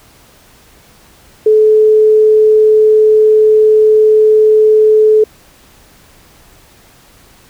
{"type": "tone", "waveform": "sine", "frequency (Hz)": 431.4, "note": "A4", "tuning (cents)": -34, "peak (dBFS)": -4, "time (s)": [1.46, 5.24], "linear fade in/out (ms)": 5, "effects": ["pink hiss -44 dBFS RMS until 7.49 s"]}